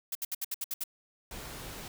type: noise bursts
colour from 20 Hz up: blue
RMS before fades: -34 dBFS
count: 8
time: 0.12-0.838 s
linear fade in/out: 5 ms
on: 32 ms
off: 66 ms
type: noise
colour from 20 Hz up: pink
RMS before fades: -43 dBFS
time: 1.31-1.88 s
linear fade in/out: 2 ms
effects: none